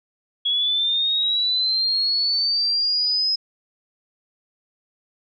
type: linear sweep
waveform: sine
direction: up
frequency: 3333 to 5120 Hz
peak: -18 dBFS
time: 0.45-3.36 s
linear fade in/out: 10 ms
effects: none